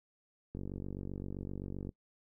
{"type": "click train", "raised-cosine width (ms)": 3, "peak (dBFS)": -28, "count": 65, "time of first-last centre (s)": [0.55, 1.892], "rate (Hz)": 47.7, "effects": ["noise-tail reverb RT60 0.1 s tail -23 dB re dry"]}